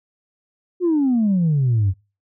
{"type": "exponential sweep", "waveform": "sine", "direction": "down", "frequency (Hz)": [369.1, 90.8], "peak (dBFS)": -13, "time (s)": [0.8, 1.94], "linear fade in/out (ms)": 50, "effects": ["noise-tail reverb RT60 0.3 s tail -25 dB re dry", "tanh soft clip ceiling -12 dBFS"]}